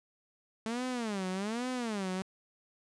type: tone with vibrato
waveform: sawtooth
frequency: 217.1 Hz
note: A3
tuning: 23 cents flat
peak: -29 dBFS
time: 0.66-2.22 s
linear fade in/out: 0 ms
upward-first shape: sine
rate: 1.2 Hz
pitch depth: 280 cents each way
effects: resampled to 22050 Hz